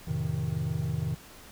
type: chord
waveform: triangle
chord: F dominant seventh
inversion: none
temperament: just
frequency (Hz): 87.31 / 109.13 / 130.96 / 157.15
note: F2 / A2 / C3 / Eb3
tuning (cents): 0 / -14 / +2 / +18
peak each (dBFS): -34 / -34 / -31 / -29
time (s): 0.07-1.15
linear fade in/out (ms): 10
effects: pink hiss -50 dBFS RMS until 1.51 s